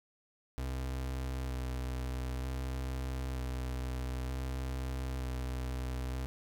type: tone with vibrato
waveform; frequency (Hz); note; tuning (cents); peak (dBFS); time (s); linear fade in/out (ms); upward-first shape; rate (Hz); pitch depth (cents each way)
35% pulse; 64.1; C2; -35; -33; 0.58-6.26; 0; square; 0.54; 18
effects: none